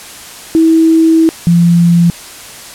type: tone pair in turn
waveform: sine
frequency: 324.1 / 171.49 Hz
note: E4 / F3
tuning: -29 / -31 cents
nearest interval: major seventh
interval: 1102 cents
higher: first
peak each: -4 dBFS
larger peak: neither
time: 0.55-1.29 / 1.47-2.1 s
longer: first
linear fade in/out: 0 ms
effects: white hiss -30 dBFS RMS until 2.74 s + low-pass 11000 Hz 12 dB/octave